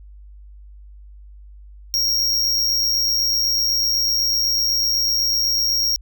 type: tone with amplitude modulation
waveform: square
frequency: 5588 Hz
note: F8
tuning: in tune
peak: -15 dBFS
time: 1.94-5.96 s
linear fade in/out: 0 ms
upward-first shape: sine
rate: 108 Hz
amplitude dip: 50%
effects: added 50 Hz sine -39 dBFS peak until 6.01 s